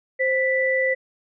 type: tone pair together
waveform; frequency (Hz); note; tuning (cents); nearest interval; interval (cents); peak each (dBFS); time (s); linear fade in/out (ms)
sine; 523.2 / 1975.5; C5 / B6; 0 / 0; octave + major seventh; 2300; -21; 0.19-0.95; 20
effects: none